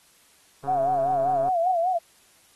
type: click train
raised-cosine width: 1 ms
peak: -24 dBFS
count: 118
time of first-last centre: 0.64-1.488 s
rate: 138 Hz
type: tone with vibrato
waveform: sine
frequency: 705 Hz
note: F5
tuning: 16 cents sharp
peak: -20 dBFS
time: 0.67-1.99 s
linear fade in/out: 20 ms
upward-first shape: sine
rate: 5.1 Hz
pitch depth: 110 cents each way
effects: white hiss -58 dBFS RMS until 2.55 s + AAC 32 kbps